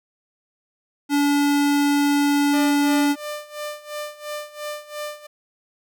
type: tone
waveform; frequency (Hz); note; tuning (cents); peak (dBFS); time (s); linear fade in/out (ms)
square; 287.1; D4; -39; -17; 1.09-3.16; 50
type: tone with tremolo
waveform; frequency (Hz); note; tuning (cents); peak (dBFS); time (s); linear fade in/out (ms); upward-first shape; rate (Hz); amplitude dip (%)
sawtooth; 596; D5; +25; -23; 2.53-5.27; 10; sine; 2.9; 85
effects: none